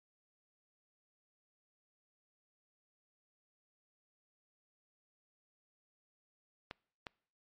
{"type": "clicks", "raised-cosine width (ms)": 0.3, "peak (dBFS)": -26, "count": 2, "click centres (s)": [6.711, 7.068], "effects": ["noise-tail reverb RT60 0.6 s tail -26 dB re dry", "MP3 48 kbps"]}